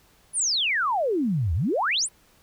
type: exponential two-way sweep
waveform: sine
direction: down then up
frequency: 10548 to 74.5 to 10548 Hz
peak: -21 dBFS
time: 0.33-2.09 s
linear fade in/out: 50 ms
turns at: 1.54 s
effects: pink hiss -59 dBFS RMS until 2.42 s